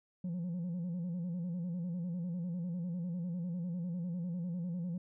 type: tone with vibrato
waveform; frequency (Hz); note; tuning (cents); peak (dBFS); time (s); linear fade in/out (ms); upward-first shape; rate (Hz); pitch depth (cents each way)
sine; 174.61; F3; 0; -32; 0.24-4.98; 5; square; 10; 71
effects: tanh soft clip ceiling -34 dBFS